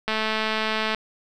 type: click train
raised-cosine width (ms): 0.3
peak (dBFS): -9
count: 190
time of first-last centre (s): 0.08-0.947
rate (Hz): 218
effects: none